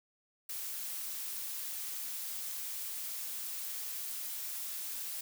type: noise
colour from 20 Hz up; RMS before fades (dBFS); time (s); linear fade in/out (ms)
blue; -40; 0.49-5.21; 5
effects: none